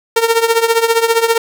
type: tone with tremolo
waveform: sawtooth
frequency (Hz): 458.3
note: A#4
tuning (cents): -29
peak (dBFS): -3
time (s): 0.16-1.38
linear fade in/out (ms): 5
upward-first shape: triangle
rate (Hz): 15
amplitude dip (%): 85
effects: none